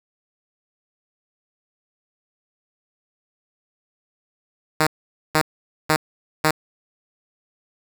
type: tone bursts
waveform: 5% pulse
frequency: 155.56 Hz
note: D#3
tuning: in tune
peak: -4 dBFS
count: 4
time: 4.8-6.508 s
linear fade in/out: 2 ms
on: 67 ms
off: 480 ms
effects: none